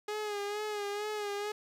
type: tone with vibrato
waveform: sawtooth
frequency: 415.3 Hz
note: G#4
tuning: in tune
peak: -30 dBFS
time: 0.08-1.52 s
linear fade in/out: 5 ms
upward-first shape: sine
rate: 2.2 Hz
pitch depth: 46 cents each way
effects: low-pass 8000 Hz 12 dB/octave + 10-bit